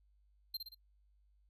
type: tone with echo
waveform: square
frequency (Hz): 4158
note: C8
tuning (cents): -12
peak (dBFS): -37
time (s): 0.54-0.57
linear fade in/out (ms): 5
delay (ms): 59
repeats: 3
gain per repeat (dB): -5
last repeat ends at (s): 0.747
effects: noise-tail reverb RT60 0.1 s tail -23 dB re dry + added 50 Hz sine -67 dBFS peak until 1.49 s